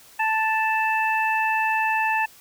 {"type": "harmonic tone", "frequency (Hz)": 880, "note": "A5", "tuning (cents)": 0, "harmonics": [1, 2, 3], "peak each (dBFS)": [-22, -25, -26], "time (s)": [0.19, 2.26], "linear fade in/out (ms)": 10, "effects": ["white hiss -50 dBFS RMS until 2.4 s"]}